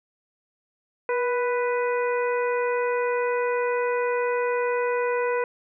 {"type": "harmonic tone with a mistuned harmonic", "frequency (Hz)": 495.1, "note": "B4", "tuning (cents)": 4, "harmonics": [1, 2, 3, 4, 5], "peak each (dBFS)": [-23, -29, -33, -35, -37], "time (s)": [1.09, 5.44], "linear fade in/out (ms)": 2, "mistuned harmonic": 1, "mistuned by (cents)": -40, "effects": []}